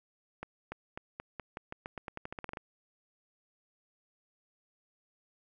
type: accelerating click train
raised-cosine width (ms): 0.5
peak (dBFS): -24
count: 18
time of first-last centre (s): 0.43-2.572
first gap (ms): 290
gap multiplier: 0.88
effects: none